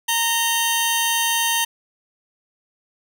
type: tone pair together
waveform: 15% pulse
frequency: 924 / 3108 Hz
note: A#5 / G7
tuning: -16 / -16 cents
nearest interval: octave + major sixth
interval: 2100 cents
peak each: -14 dBFS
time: 0.08-1.65 s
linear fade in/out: 10 ms
effects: none